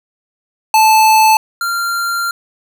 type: tone pair in turn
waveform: square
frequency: 874 / 1385 Hz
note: A5 / F6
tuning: -12 / -15 cents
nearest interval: minor sixth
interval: 797 cents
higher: second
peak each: -7 / -16 dBFS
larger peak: first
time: 0.74-1.37 / 1.61-2.31 s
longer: second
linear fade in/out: 2 ms
effects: none